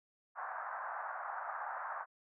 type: band-pass noise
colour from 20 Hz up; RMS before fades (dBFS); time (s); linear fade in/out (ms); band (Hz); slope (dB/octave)
pink; -42; 0.35-2.06; 50; 690 to 1600; 48
effects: none